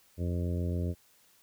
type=harmonic tone; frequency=87.31 Hz; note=F2; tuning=in tune; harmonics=1 / 2 / 3 / 4 / 5 / 6 / 7; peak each=-30 / -36 / -40 / -42 / -44 / -46 / -47 dBFS; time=0.17-0.95 s; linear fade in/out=50 ms; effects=white hiss -64 dBFS RMS until 1.42 s